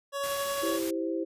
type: tone with tremolo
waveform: 25% pulse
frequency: 560 Hz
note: C#5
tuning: 18 cents sharp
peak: -25 dBFS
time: 0.12-0.8 s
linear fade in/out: 50 ms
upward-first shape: sine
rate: 11 Hz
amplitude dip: 25%
type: noise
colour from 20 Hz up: white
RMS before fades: -38 dBFS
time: 0.23-0.91 s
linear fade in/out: 10 ms
type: chord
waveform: sine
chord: C major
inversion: first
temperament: equal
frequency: 329.6 / 392 / 523.3 Hz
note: E4 / G4 / C5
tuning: 0 / 0 / 0 cents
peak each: -30 / -35 / -35 dBFS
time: 0.62-1.25 s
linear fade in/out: 20 ms
effects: resampled to 32000 Hz